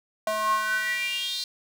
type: tone with high-pass filter sweep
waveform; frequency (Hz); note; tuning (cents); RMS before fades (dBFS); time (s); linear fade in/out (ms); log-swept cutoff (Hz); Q
square; 215.2; A3; -38; -27; 0.27-1.44; 2; 740 to 4300; 7.1
effects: none